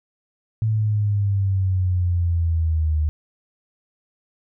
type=exponential sweep; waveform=sine; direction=down; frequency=110.9 to 75.6 Hz; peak=-17 dBFS; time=0.62-3.09 s; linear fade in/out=0 ms; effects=none